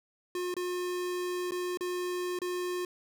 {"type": "tone with dropouts", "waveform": "square", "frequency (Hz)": 358.8, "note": "F4", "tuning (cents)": 47, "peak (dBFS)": -32, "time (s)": [0.35, 2.85], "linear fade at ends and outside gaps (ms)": 2, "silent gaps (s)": [[0.541, 0.566], [1.509, 1.519], [1.773, 1.808], [2.389, 2.417]], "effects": []}